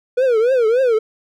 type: tone with vibrato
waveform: triangle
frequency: 481.2 Hz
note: B4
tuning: 45 cents flat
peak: -10 dBFS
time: 0.17-0.99 s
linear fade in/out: 10 ms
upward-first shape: triangle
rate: 3.5 Hz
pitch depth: 210 cents each way
effects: none